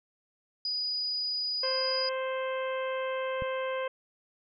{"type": "tone", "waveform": "sine", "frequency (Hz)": 4935, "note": "D#8", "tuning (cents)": -15, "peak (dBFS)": -29, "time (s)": [0.65, 2.09], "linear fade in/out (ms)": 2}
{"type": "harmonic tone", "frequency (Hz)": 523.3, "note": "C5", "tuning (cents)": 0, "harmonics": [1, 2, 3, 4, 5, 6], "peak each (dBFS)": [-31, -37, -41, -43, -45, -47], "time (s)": [1.63, 3.88], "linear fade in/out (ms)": 5}
{"type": "click", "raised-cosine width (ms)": 5, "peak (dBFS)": -26, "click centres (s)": 3.422}
{"effects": []}